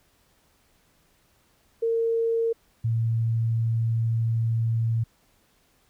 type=tone pair in turn; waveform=sine; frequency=457.5 / 114.12 Hz; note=A#4 / A#2; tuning=-32 / -36 cents; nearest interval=2 octaves; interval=2404 cents; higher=first; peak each=-21 dBFS; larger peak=neither; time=1.82-2.53 / 2.84-5.04 s; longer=second; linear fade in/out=10 ms; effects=pink hiss -64 dBFS RMS until 5.89 s